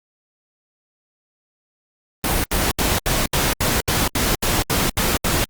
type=noise bursts; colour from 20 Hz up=pink; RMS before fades=-19 dBFS; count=12; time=2.24-5.443 s; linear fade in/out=2 ms; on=200 ms; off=73 ms; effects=Opus 32 kbps